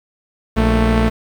sawtooth tone pair together, 58.59 / 221.2 Hz, A#1 / A3, +9 / +9 cents, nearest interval octave + major seventh, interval 2300 cents, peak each -11 dBFS, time 0.56-1.1 s, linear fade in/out 20 ms, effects low-pass 3000 Hz 12 dB/octave + 7-bit

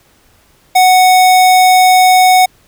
square tone, 740 Hz, F#5, in tune, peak -5 dBFS, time 0.75-2.46 s, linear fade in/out 10 ms, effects pink hiss -50 dBFS RMS until 2.67 s

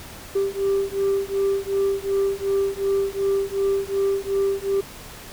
sine beating tone pair, 392 / 394.7 Hz, G4 / G4, 0 / +12 cents, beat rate 2.7 Hz, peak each -21 dBFS, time 0.35-4.81 s, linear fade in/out 10 ms, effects tanh soft clip ceiling -16 dBFS + pink hiss -40 dBFS RMS until 5.32 s

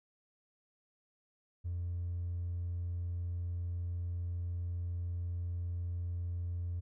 sine tone with hard clipping, 87.31 Hz, F2, in tune, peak -35 dBFS, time 1.64-6.81 s, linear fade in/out 20 ms, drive 1 dB, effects none

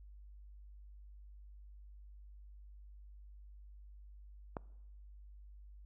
click, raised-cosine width 1 ms, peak -25 dBFS, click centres 4.568 s, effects noise-tail reverb RT60 0.9 s tail -23 dB re dry + added 50 Hz sine -52 dBFS peak until 5.85 s

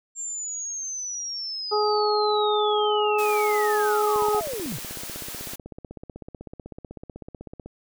sine linear sweep, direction down, 7410 to 68.7 Hz, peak -29 dBFS, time 0.15-4.8 s, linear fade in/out 50 ms
harmonic tone, 420.6 Hz, G#4, 22 cents sharp, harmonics 1 / 2 / 3, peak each -22 / -25 / -27 dBFS, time 1.71-4.41 s, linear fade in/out 20 ms
white high-pass noise, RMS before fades -36 dBFS, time 3.18-5.56 s, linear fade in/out 10 ms, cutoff 220 Hz, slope 12 dB/octave
click train, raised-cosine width 2 ms, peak -25 dBFS, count 57, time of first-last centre 4.16-7.66 s, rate 16 Hz
effects none

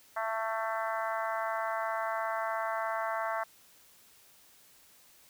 harmonic tone, 222.9 Hz, A3, 23 cents sharp, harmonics 3 / 4 / 5 / 6 / 7 / 8 / 9, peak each -35 / -37 / -37 / -39 / -41 / -44 / -45 dBFS, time 0.16-3.44 s, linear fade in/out 10 ms, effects white hiss -60 dBFS RMS until 5.29 s

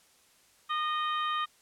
harmonic tone with a mistuned harmonic, 620 Hz, D#5, 6 cents flat, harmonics 2 / 3 / 4 / 5 / 6, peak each -29 / -39 / -44 / -39 / -42 dBFS, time 0.69-1.46 s, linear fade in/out 20 ms, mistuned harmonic 2, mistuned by -28 cents, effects white hiss -63 dBFS RMS until 1.61 s + low-pass 11000 Hz 12 dB/octave

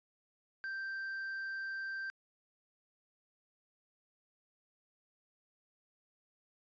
triangle tone with quantisation, 1568 Hz, G6, in tune, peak -36 dBFS, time 0.64-2.1 s, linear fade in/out 0 ms, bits 11, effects resampled to 16000 Hz

